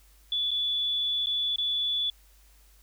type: tone with dropouts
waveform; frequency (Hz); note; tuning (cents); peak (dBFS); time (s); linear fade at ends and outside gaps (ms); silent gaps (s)
sine; 3446; A7; -37; -25; 0.32-2.1; 2; 0.508-0.514 / 1.26-1.269 / 1.56-1.583
effects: added 50 Hz sine -56 dBFS peak until 2.82 s + white hiss -62 dBFS RMS until 2.82 s